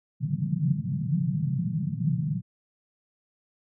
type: band-pass noise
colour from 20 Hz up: pink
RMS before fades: -27 dBFS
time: 0.2-2.42 s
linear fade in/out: 50 ms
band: 130 to 180 Hz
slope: 48 dB/octave
effects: none